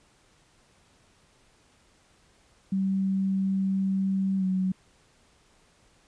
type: tone with pitch glide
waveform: sine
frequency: 192.6 to 187.23 Hz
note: G3 to F#3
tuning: -30 to +21 cents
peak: -23 dBFS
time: 2.72-4.72 s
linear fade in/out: 5 ms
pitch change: -49 cents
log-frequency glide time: 4.38-4.44 s
effects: pink hiss -62 dBFS RMS until 6.07 s + resampled to 22050 Hz